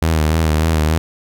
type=tone with vibrato; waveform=sawtooth; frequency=79 Hz; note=D#2; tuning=27 cents sharp; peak=-9 dBFS; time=0.02-0.98 s; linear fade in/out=0 ms; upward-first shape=sine; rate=3.4 Hz; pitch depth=53 cents each way; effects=none